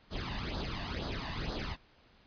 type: noise with flanger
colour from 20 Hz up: pink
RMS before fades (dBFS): -37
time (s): 0.1-1.77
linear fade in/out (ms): 50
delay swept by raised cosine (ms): 0.2 to 1.11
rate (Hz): 2.1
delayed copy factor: +0.7
effects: pink hiss -63 dBFS RMS until 2.26 s + resampled to 11025 Hz